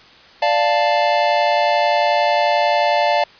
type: chord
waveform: square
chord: D minor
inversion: none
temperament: equal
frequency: 587.3 / 698.5 / 880 Hz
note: D5 / F5 / A5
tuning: 0 / 0 / 0 cents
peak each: -19 dBFS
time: 0.42-3.24 s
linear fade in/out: 5 ms
effects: white hiss -45 dBFS RMS until 3.39 s + resampled to 11025 Hz